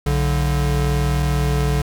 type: tone pair together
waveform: square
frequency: 61.74 / 144.49 Hz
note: B1 / D3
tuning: 0 / -28 cents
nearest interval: octave + minor third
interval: 1472 cents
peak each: -20 dBFS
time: 0.06-1.82 s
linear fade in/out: 5 ms
effects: 8-bit